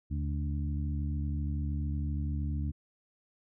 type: harmonic tone with a mistuned harmonic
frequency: 72.9 Hz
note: D2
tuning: 12 cents flat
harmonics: 1 / 2 / 3 / 4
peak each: -31 / -37 / -41 / -43 dBFS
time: 0.1-2.72 s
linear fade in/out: 20 ms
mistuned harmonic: 1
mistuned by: +100 cents
effects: none